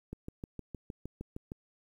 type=click train; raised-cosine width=3 ms; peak=-27 dBFS; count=10; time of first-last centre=0.13-1.519 s; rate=6.48 Hz; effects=10-bit